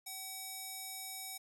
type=tone with band-pass filter; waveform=square; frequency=760 Hz; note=F#5; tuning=46 cents sharp; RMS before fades=-45 dBFS; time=0.06-1.38 s; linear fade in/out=10 ms; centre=11000 Hz; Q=0.95; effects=none